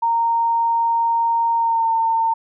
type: tone with pitch glide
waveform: sine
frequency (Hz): 925 to 907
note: A#5 to A#5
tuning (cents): -14 to -48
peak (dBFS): -15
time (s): 0.02-2.34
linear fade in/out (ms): 10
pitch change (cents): -34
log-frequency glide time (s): 1.56-1.89
effects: none